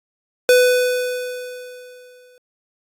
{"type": "tone with exponential decay", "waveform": "square", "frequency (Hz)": 498.5, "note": "B4", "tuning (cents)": 16, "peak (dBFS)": -9, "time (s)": [0.49, 2.38], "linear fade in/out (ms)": 1, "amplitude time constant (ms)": 410, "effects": ["AAC 64 kbps"]}